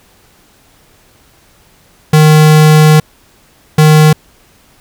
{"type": "tone bursts at uneven times", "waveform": "square", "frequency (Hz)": 154.2, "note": "D#3", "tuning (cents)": -15, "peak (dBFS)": -3, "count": 2, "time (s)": [[2.13, 3], [3.78, 4.13]], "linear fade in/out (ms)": 5, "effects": ["pink hiss -47 dBFS RMS until 4.8 s"]}